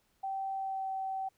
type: tone with pitch glide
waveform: sine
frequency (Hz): 775 to 767.9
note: G5 to G5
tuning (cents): -20 to -36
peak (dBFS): -33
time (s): 0.23-1.29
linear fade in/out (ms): 10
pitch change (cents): -16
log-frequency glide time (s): 0.53-0.89
effects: pink hiss -73 dBFS RMS until 1.37 s